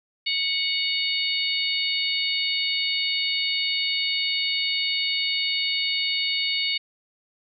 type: harmonic tone with a mistuned harmonic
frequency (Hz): 740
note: F#5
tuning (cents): 0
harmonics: 3 / 4 / 5 / 6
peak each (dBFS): -28 / -28 / -28 / -28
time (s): 0.26-6.78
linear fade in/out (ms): 10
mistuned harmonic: 4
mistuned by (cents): -29
effects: none